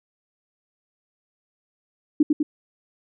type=tone with echo; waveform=sine; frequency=300 Hz; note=D4; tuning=37 cents sharp; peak=-12 dBFS; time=2.2-2.23 s; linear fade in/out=5 ms; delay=100 ms; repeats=2; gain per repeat=-3 dB; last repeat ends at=2.43 s; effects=none